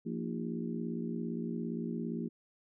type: harmonic tone with a mistuned harmonic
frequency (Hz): 57.5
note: A#1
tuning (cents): -23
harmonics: 3 / 4 / 5 / 6 / 7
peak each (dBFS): -39 / -37 / -45 / -43 / -45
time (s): 0.05-2.29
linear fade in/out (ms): 20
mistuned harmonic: 5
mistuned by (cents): +85
effects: none